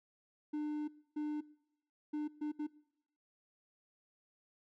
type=tone bursts at uneven times; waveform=triangle; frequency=300 Hz; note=D4; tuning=37 cents sharp; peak=-33 dBFS; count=5; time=0.53-0.88 / 1.16-1.41 / 2.13-2.28 / 2.41-2.52 / 2.59-2.67 s; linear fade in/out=10 ms; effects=noise-tail reverb RT60 0.8 s tail -22 dB re dry